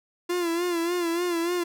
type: tone with vibrato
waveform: 45% pulse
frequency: 344.5 Hz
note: F4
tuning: 24 cents flat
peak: -24 dBFS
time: 0.29-1.64 s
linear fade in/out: 10 ms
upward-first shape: sine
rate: 3.4 Hz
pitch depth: 64 cents each way
effects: none